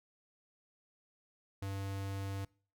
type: tone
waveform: square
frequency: 98 Hz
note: G2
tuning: in tune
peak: -38 dBFS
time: 1.62-2.45 s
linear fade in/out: 5 ms
effects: noise-tail reverb RT60 0.4 s tail -23 dB re dry